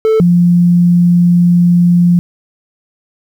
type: tone pair in turn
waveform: triangle / sine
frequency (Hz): 440 / 174.61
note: A4 / F3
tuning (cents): 0 / 0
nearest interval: octave + major third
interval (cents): 1600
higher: first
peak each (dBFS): -5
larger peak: neither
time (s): 0.05-0.2 / 0.2-2.19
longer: second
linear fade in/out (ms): 0
effects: 7-bit